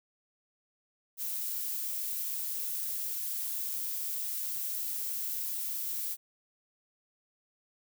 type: noise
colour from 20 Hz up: violet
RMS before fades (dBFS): -35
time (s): 1.17-6.17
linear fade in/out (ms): 50
effects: none